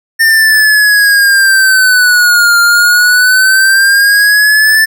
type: exponential two-way sweep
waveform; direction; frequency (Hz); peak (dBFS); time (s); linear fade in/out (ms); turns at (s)
square; down then up; 1815 to 1396.9 to 1768; -5; 0.19-4.86; 20; 2.6
effects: none